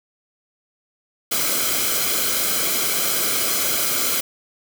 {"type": "noise with comb filter", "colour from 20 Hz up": "white", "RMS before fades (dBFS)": -21, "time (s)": [1.31, 4.21], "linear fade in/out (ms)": 10, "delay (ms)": 1.1, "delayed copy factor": -0.65, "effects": []}